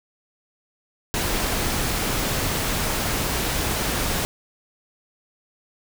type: noise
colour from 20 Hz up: pink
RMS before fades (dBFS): -24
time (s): 1.14-4.25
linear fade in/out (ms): 0
effects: none